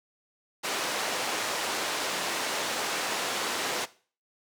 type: band-pass noise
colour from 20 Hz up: pink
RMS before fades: -31 dBFS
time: 0.63-3.86 s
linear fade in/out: 20 ms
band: 440 to 8100 Hz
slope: 12 dB/octave
effects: noise-tail reverb RT60 0.4 s tail -18 dB re dry